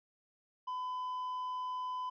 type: tone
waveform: triangle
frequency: 1007 Hz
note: B5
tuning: 33 cents sharp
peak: -34 dBFS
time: 0.67-2.1 s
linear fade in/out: 10 ms
effects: resampled to 11025 Hz